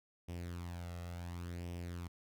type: tone with flanger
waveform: sawtooth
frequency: 87 Hz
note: F2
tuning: 6 cents flat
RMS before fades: -44 dBFS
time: 0.28-2.08 s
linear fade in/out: 10 ms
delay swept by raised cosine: 0.35 to 1.55 ms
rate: 0.7 Hz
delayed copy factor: +0.6
effects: none